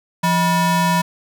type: ring-modulated tone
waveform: square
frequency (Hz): 400.2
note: G4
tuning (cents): +36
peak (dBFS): -12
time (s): 0.23-1.02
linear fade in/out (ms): 10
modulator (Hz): 573
effects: none